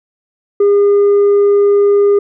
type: tone with tanh clipping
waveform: triangle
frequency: 405.5 Hz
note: G#4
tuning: 41 cents flat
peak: -7 dBFS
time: 0.6-2.19 s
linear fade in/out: 5 ms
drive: 7 dB
effects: none